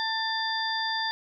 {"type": "harmonic tone with a mistuned harmonic", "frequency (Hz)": 890, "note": "A5", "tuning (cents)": 20, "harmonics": [1, 2, 4, 5], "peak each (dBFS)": [-31, -31, -33, -33], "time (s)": [0, 1.11], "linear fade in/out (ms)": 0, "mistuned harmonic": 5, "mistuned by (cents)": 120, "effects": []}